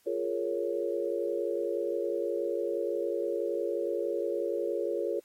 sine chord, Bb minor seventh, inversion second, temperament equal, 349.2 / 415.3 / 466.2 / 554.4 Hz, F4 / Ab4 / Bb4 / Db5, 0 / 0 / 0 / 0 cents, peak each -34 dBFS, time 0.06-5.2 s, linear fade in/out 10 ms, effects white hiss -66 dBFS RMS until 5.24 s + AAC 48 kbps

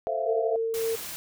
sine chord, F major seventh, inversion first, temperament equal with one note detuned, 440 / 523.3 / 663.1 / 698.5 Hz, A4 / C5 / E5 / F5, 0 / 0 / +10 / 0 cents, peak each -34 / -32 / -28 / -33 dBFS, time 0.07-0.56 s, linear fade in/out 0 ms
sine tone with tremolo, 452.9 Hz, A#4, 50 cents flat, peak -24 dBFS, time 0.26-0.96 s, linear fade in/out 10 ms, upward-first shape triangle, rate 3.6 Hz, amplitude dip 30%
white noise, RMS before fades -37 dBFS, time 0.74-1.16 s, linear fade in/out 0 ms
effects none

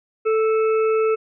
harmonic tone with a mistuned harmonic, 440 Hz, A4, in tune, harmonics 1 / 3 / 5 / 6, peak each -16 / -26 / -39 / -34 dBFS, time 0.25-1.16 s, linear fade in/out 20 ms, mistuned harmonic 6, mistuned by -24 cents, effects none

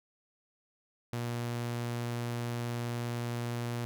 sawtooth tone, 119.3 Hz, A#2, 41 cents sharp, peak -29 dBFS, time 1.13-3.85 s, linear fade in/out 0 ms, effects none

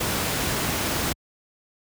pink noise, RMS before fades -25 dBFS, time 0-1.13 s, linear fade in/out 10 ms, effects high-pass 60 Hz 12 dB/octave

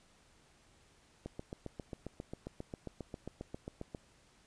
click train, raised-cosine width 2 ms, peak -28 dBFS, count 21, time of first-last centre 1.26-3.948 s, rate 7.44 Hz, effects pink hiss -66 dBFS RMS until 4.46 s + resampled to 22050 Hz

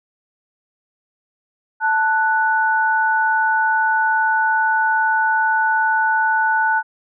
sine tone pair together, 881.2 / 1480 Hz, A5 / F#6, +2 / 0 cents, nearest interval major sixth, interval 898 cents, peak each -17 dBFS, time 1.8-6.83 s, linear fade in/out 50 ms, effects none

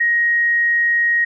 sine tone, 1881 Hz, A#6, 15 cents sharp, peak -13 dBFS, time 0-1.25 s, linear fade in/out 10 ms, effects none

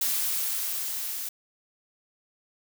blue noise with level ramp, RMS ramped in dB -26 to -34 dBFS, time 0.01-1.29 s, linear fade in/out 5 ms, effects none

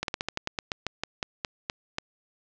slowing click train, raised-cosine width 0.2 ms, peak -11 dBFS, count 15, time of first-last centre 0.03-1.984 s, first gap 52 ms, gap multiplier 1.14, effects low-pass 6000 Hz 12 dB/octave

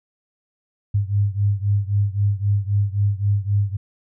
sine beating tone pair, 100 / 103.8 Hz, G2 / G#2, +35 / 0 cents, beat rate 3.8 Hz, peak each -19 / -21 dBFS, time 0.94-3.77 s, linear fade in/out 10 ms, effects none

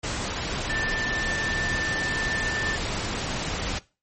sine tone in noise, 1778 Hz, A6, 18 cents sharp, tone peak -27 dBFS, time 0.69-2.76 s, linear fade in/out 10 ms, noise pink, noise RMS -29 dBFS, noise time 0.03-3.79 s, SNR -1 dB, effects noise-tail reverb RT60 0.3 s tail -19 dB re dry + MP3 32 kbps

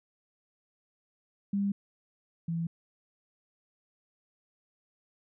sine tone pair in turn, 200 / 166.65 Hz, G3 / E3, +35 / +19 cents, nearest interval minor third, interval 316 cents, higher first, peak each -26 / -29 dBFS, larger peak first, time 1.53-1.72 / 2.48-2.67 s, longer neither, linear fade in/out 5 ms, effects none

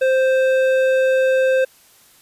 sine tone with hard clipping, 523.3 Hz, C5, in tune, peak -15 dBFS, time 0.01-1.65 s, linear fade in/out 10 ms, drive 10 dB, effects white hiss -51 dBFS RMS until 2.21 s + resampled to 32000 Hz

